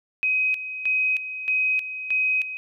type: tone with tremolo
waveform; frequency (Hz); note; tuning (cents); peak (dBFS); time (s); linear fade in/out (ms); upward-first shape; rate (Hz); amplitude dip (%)
sine; 2524; D#7; +24; -19; 0.23-2.57; 0; square; 1.6; 70
effects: none